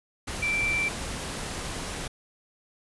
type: tone in noise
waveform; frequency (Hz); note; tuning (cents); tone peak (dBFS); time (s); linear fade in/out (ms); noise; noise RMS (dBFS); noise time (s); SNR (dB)
sine; 2344; D7; -4; -24; 0.42-0.89; 10; pink; -34; 0.27-2.08; +7
effects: resampled to 24000 Hz